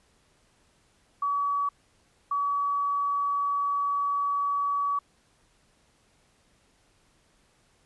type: tone bursts at uneven times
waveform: sine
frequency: 1138 Hz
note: C#6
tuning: 45 cents sharp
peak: -24 dBFS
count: 2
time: 1.22-1.69 / 2.31-4.99 s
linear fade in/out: 5 ms
effects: pink hiss -65 dBFS RMS until 7.85 s + resampled to 24000 Hz